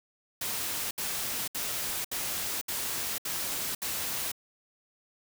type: noise bursts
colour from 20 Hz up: white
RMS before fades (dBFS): -33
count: 7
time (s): 0.41-4.318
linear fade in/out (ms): 5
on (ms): 500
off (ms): 68
effects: none